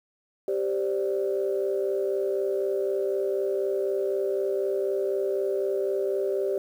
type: chord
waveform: sine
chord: G suspended fourth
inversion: none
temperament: equal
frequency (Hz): 392 / 523.3 / 587.3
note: G4 / C5 / D5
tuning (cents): 0 / 0 / 0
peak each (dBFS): -25 / -31 / -30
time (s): 0.48-6.58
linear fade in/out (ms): 2
effects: tanh soft clip ceiling -15 dBFS + 9-bit